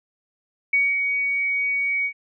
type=tone with ADSR envelope; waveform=sine; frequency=2249 Hz; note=C#7; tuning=24 cents sharp; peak=-15 dBFS; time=0.73-2.13 s; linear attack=6 ms; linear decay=220 ms; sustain=-5 dB; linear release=79 ms; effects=none